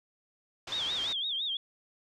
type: low-pass noise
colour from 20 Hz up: white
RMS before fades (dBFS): -42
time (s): 0.67-1.13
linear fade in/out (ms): 5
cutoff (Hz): 5300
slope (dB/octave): 24
type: tone with vibrato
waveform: sine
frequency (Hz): 3454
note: A7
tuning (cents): -33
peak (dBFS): -30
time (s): 0.72-1.57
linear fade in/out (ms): 2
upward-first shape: sine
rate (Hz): 5.9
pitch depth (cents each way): 160
effects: none